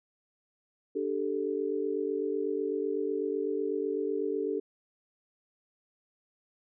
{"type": "chord", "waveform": "sine", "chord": "D suspended fourth", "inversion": "none", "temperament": "equal", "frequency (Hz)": [293.7, 392, 440], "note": ["D4", "G4", "A4"], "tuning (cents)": [0, 0, 0], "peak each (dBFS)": [-35, -32, -32], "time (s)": [0.95, 4.6], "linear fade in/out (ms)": 10, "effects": []}